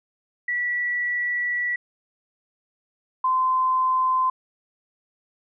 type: tone pair in turn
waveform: sine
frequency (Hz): 1949 / 1032.4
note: B6 / C6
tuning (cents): -23 / -23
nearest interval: major seventh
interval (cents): 1100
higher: first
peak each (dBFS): -22 / -18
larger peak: second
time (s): 0.48-1.76 / 3.24-4.3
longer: first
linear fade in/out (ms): 5
effects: none